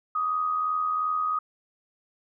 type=tone pair together; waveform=sine; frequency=1166.2 / 1249 Hz; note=D6 / D#6; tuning=-13 / +6 cents; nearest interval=minor second; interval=119 cents; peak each=-34 / -24 dBFS; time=0.15-1.39 s; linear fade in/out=5 ms; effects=none